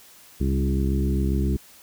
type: harmonic tone with a mistuned harmonic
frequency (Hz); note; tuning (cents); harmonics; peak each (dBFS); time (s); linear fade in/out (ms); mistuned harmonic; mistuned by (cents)
67.4; C#2; -48; 1 / 2 / 3 / 4 / 5 / 6; -22 / -28 / -27 / -32 / -31 / -35; 0.4-1.57; 10; 3; -19
effects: white hiss -50 dBFS RMS until 1.82 s